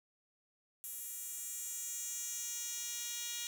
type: tone with high-pass filter sweep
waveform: 10% pulse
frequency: 475.5 Hz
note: A#4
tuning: 34 cents sharp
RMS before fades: -42 dBFS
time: 0.84-3.47 s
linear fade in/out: 0 ms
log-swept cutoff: 10000 to 4400 Hz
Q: 2
effects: 10-bit